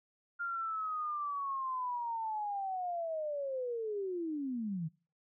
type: linear sweep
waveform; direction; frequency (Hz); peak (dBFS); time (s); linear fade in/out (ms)
sine; down; 1406 to 150; -34; 0.39-4.89; 20
effects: noise-tail reverb RT60 0.4 s tail -24 dB re dry